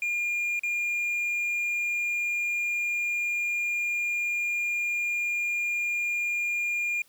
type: tone with dropouts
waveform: triangle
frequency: 2413 Hz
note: D7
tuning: 46 cents sharp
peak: -24 dBFS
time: 0.02-7.02 s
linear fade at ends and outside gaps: 2 ms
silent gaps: 0.594-0.634 s
effects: white hiss -61 dBFS RMS until 7.08 s